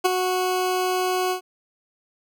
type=tone with ADSR envelope; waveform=20% pulse; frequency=367.9 Hz; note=F#4; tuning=10 cents flat; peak=-9 dBFS; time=0.04-1.41 s; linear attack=16 ms; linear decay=19 ms; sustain=-7 dB; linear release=99 ms; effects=none